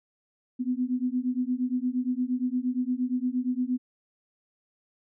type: beating tone pair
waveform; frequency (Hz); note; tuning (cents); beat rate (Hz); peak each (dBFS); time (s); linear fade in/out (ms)
sine; 246.9 / 255.5; B3 / C4; 0 / -41; 8.6; -28; 0.59-3.78; 20
effects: none